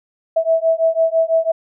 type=beating tone pair; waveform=sine; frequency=650 / 656 Hz; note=E5 / E5; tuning=-24 / -9 cents; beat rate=6 Hz; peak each=-16 dBFS; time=0.36-1.52 s; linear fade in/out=10 ms; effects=none